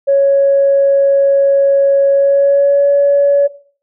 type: tone with pitch glide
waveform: sine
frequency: 554.4 to 566 Hz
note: C#5 to C#5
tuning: 0 to +36 cents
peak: -6 dBFS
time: 0.07-3.48 s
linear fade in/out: 20 ms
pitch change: +36 cents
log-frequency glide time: 2.11-2.89 s
effects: noise-tail reverb RT60 0.5 s tail -18 dB re dry + tanh soft clip ceiling -2 dBFS